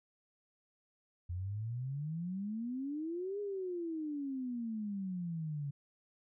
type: exponential two-way sweep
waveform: sine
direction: up then down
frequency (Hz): 85.3 to 415.3 to 139.2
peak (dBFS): -36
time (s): 1.29-5.71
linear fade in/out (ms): 10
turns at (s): 3.4
effects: none